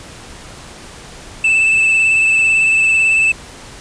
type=tone with vibrato; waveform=triangle; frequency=2637 Hz; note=E7; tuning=in tune; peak=-8 dBFS; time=1.44-3.32 s; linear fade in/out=5 ms; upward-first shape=triangle; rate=18 Hz; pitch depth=25 cents each way; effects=pink hiss -35 dBFS RMS until 3.8 s + resampled to 22050 Hz